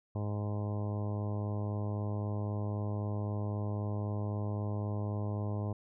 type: harmonic tone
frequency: 103.83 Hz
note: G#2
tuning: in tune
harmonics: 1 / 2 / 3 / 4 / 5 / 6 / 7 / 8 / 9 / 10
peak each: -33 / -41 / -45 / -46 / -48 / -47 / -52 / -52 / -54 / -53 dBFS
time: 0.15-5.73 s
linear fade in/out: 5 ms
effects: none